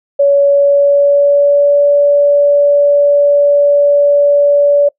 sine tone with pitch glide, 564 to 574.9 Hz, C#5 to D5, +30 to -37 cents, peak -5 dBFS, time 0.19-4.89 s, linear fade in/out 10 ms, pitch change +33 cents, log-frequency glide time 0.34-1.85 s, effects noise-tail reverb RT60 0.1 s tail -22 dB re dry

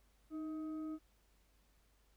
sine tone with frequency modulation, 310.9 Hz, D#4, 1 cent flat, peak -40 dBFS, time 0.3-0.99 s, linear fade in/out 50 ms, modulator 951 Hz, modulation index 0.28, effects added 50 Hz sine -70 dBFS peak until 2.16 s + pink hiss -75 dBFS RMS until 2.16 s

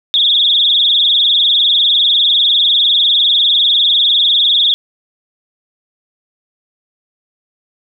sine tone with vibrato, 3510 Hz, A7, 5 cents flat, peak -8 dBFS, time 0.14-4.74 s, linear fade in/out 0 ms, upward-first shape triangle, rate 20 Hz, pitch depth 150 cents each way, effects 8-bit

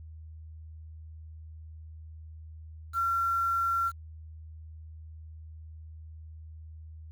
sine tone with quantisation, 1365 Hz, F6, 40 cents flat, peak -25 dBFS, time 2.93-3.92 s, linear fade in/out 50 ms, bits 8, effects added 79 Hz sine -43 dBFS peak until 7.11 s

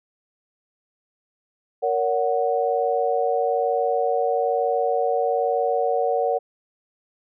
sine chord, F# major, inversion first, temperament equal with one note detuned, 466.2 / 567.3 / 740 Hz, A#4 / C#5 / F#5, 0 / +40 / 0 cents, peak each -23 / -24 / -23 dBFS, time 1.82-6.39 s, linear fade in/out 20 ms, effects none

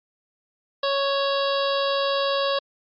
harmonic tone with a mistuned harmonic, 554.4 Hz, C#5, in tune, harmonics 1 / 2 / 3 / 5 / 6 / 7 / 8 / 9, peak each -23 / -27 / -33 / -35 / -33 / -31 / -35 / -38 dBFS, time 0.83-2.59 s, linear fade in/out 5 ms, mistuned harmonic 8, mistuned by +43 cents, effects Opus 48 kbps

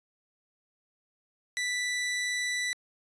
sawtooth tone, 1975.5 Hz, B6, in tune, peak -25 dBFS, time 1.57-2.73 s, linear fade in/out 0 ms, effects resampled to 22050 Hz

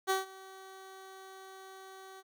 15% pulse tone with ADSR envelope, 382.1 Hz, G4, 44 cents flat, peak -20 dBFS, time 0.07-2.23 s, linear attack 32 ms, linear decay 150 ms, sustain -22 dB, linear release 40 ms, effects none

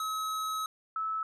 square / sine tone pair in turn, 1282 / 1304.4 Hz, E6 / E6, -49 / -19 cents, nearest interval unison, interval 30 cents, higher second, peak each -32 / -30 dBFS, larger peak second, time 0-0.66 / 0.96-1.23 s, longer first, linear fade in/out 2 ms, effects resampled to 32000 Hz

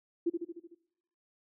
sine tone with echo, 340 Hz, F4, 46 cents flat, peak -25 dBFS, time 0.26-0.3 s, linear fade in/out 10 ms, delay 75 ms, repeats 6, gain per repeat -4 dB, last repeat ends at 0.75 s, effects noise-tail reverb RT60 0.9 s tail -22 dB re dry

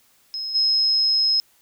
sine tone with level steps, 5140 Hz, E8, 45 cents flat, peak -26 / -16 dBFS, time 0.34-1.4 s, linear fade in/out 0 ms, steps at 0.54 s, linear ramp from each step 20 ms, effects white hiss -59 dBFS RMS until 1.61 s

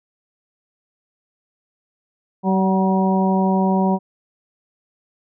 harmonic tone with a mistuned harmonic, 190.7 Hz, G3, 47 cents flat, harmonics 1 / 2 / 3 / 4 / 5, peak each -16 / -24 / -26 / -24 / -24 dBFS, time 2.43-3.99 s, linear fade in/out 50 ms, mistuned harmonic 4, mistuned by -25 cents, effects none

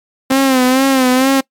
sawtooth tone with vibrato, 261.6 Hz, C4, in tune, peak -5 dBFS, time 0.3-1.41 s, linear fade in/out 10 ms, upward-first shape sine, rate 2.2 Hz, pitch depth 66 cents each way, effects noise-tail reverb RT60 0.1 s tail -23 dB re dry + MP3 96 kbps

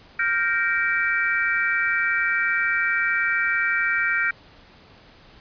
sine chord, G minor seventh, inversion third, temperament equal with one note detuned, 1396.9 / 1568 / 1864.7 / 2318 Hz, F6 / G6 / Bb6 / D7, 0 / 0 / 0 / -23 cents, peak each -25 dBFS, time 0.19-4.31 s, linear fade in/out 5 ms, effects pink hiss -50 dBFS RMS until 5.4 s + resampled to 11025 Hz

